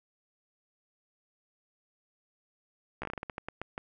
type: slowing click train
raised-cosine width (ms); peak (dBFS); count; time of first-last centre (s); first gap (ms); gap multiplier
0.5; -21; 13; 3.02-3.779; 14; 1.25
effects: none